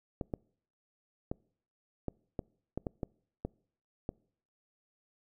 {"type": "clicks", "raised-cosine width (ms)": 2, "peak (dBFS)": -21, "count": 10, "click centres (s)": [0.212, 0.338, 1.315, 2.083, 2.392, 2.776, 2.868, 3.032, 3.45, 4.091], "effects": ["noise-tail reverb RT60 0.6 s tail -26 dB re dry"]}